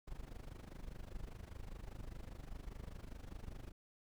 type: noise with amplitude modulation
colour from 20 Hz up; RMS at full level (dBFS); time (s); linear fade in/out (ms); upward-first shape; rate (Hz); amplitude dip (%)
brown; -45; 0.07-3.72; 10; sine; 25; 85
effects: none